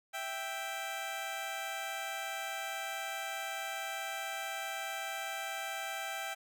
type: tone pair together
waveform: 15% pulse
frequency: 659.3 / 784 Hz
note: E5 / G5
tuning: 0 / 0 cents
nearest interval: minor third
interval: 300 cents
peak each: -36 / -32 dBFS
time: 0.13-6.35 s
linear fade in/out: 20 ms
effects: none